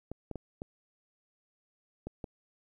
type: clicks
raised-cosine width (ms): 2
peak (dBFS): -25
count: 6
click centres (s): 0.116 / 0.313 / 0.357 / 0.619 / 2.07 / 2.242
effects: 11-bit